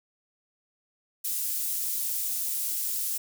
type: high-pass noise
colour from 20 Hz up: pink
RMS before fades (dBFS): -30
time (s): 1.24-3.18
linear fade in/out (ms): 10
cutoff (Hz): 11000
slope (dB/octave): 12
effects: none